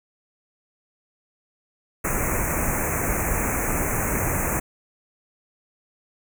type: band-stop noise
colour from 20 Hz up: pink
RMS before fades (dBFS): -24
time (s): 2.04-4.6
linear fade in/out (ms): 10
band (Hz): 2500 to 6200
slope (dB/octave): 96
effects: none